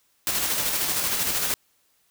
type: noise with tremolo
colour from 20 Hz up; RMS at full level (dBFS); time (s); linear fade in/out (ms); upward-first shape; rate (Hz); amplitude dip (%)
white; -24; 0.27-1.54; 0; square; 13; 30
effects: white hiss -66 dBFS RMS until 2.1 s